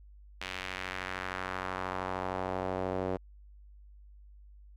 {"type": "tone with band-pass filter sweep", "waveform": "sawtooth", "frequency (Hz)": 93, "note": "F#2", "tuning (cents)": 9, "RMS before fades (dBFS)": -36, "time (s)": [0.41, 3.17], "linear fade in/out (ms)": 5, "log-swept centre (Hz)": [2700, 500], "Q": 1.4, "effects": ["added 50 Hz sine -51 dBFS peak until 4.76 s"]}